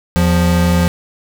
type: tone pair together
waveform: square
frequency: 82.7 / 175.09 Hz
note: E2 / F3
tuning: +6 / +5 cents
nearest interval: octave + minor second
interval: 1299 cents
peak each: -15 / -13 dBFS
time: 0.16-0.88 s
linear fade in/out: 0 ms
effects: none